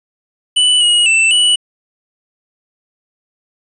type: tone with pitch steps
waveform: square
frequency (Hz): 2976 / 2896 / 2666 / 2950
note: F#7 / F#7 / E7 / F#7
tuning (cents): +9 / -38 / +19 / -6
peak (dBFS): -9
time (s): 0.56-1.56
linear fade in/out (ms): 10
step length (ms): 250
effects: resampled to 24000 Hz + 8-bit